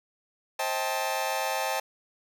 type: chord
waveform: sawtooth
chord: A half-diminished seventh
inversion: first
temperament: just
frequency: 528 / 633.6 / 792 / 880 Hz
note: C5 / Eb5 / G5 / A5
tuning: +16 / +31 / +18 / 0 cents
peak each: -30 / -30 / -28 / -28 dBFS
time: 0.59-1.8 s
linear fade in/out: 5 ms
effects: none